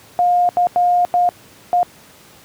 sine tone bursts at uneven times, 710 Hz, F5, 28 cents sharp, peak -11 dBFS, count 5, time 0.19-0.49 / 0.57-0.67 / 0.76-1.05 / 1.14-1.29 / 1.73-1.83 s, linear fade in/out 0 ms, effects pink hiss -45 dBFS RMS until 2.44 s + high-pass 100 Hz 12 dB/octave

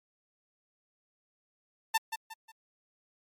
sawtooth tone with echo, 894 Hz, A5, 27 cents sharp, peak -20 dBFS, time 1.94-1.98 s, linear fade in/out 10 ms, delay 180 ms, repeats 3, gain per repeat -9 dB, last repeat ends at 2.52 s, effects MP3 96 kbps

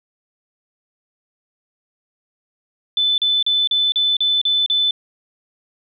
sine tone bursts, 3510 Hz, A7, 5 cents flat, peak -14 dBFS, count 8, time 2.97-4.909 s, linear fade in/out 2 ms, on 210 ms, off 37 ms, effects none

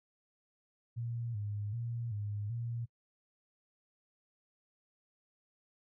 sine tone with vibrato, 110.3 Hz, A2, 5 cents sharp, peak -35 dBFS, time 0.96-2.86 s, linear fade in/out 20 ms, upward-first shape square, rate 1.3 Hz, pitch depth 110 cents each way, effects noise-tail reverb RT60 0.1 s tail -26 dB re dry

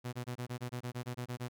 sawtooth tone bursts, 123.2 Hz, B2, 4 cents flat, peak -33 dBFS, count 13, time 0.04-1.486 s, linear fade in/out 20 ms, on 90 ms, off 23 ms, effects none

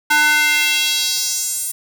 square tone with high-pass filter sweep, 299.7 Hz, D4, 35 cents sharp, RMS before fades -17 dBFS, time 0.1-1.72 s, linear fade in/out 10 ms, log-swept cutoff 1200 to 9800 Hz, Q 2.1, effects none

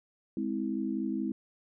sine chord, Ab augmented, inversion none, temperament just, 207.7 / 259.6 / 324.5 Hz, Ab3 / C4 / E4, 0 / -13 / -27 cents, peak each -34 dBFS, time 0.37-1.32 s, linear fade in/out 2 ms, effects none

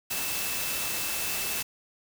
sine tone in noise, 2640 Hz, E7, 2 cents sharp, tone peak -38 dBFS, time 0.1-1.63 s, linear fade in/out 10 ms, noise white, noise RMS -31 dBFS, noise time 0.1-1.63 s, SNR -10 dB, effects none

